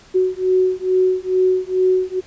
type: beating tone pair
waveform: sine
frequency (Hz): 370 / 372.3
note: F#4 / F#4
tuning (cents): 0 / +11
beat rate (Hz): 2.3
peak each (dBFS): -17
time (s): 0.14-2.21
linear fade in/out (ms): 20
effects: pink hiss -47 dBFS RMS until 2.26 s + resampled to 16000 Hz